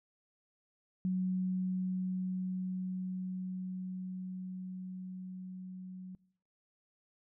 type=tone with level ramp; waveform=sine; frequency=185 Hz; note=F#3; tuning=in tune; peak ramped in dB=-29 to -43 dBFS; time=1.05-6.15 s; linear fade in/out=0 ms; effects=noise-tail reverb RT60 0.7 s tail -23 dB re dry